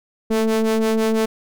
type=ring-modulated tone; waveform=square; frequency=110 Hz; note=A2; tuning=in tune; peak=-14 dBFS; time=0.3-1.26 s; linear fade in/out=10 ms; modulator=333 Hz; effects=none